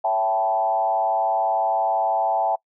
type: tone with frequency modulation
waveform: sine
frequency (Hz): 767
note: G5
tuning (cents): -38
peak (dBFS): -18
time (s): 0.04-2.56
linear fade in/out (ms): 10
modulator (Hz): 100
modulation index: 1.3
effects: noise-tail reverb RT60 0.1 s tail -25 dB re dry